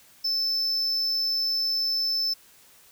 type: tone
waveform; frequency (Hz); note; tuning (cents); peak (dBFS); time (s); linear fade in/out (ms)
triangle; 5274; E8; 0; -22; 0.24-2.34; 10
effects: white hiss -55 dBFS RMS until 2.91 s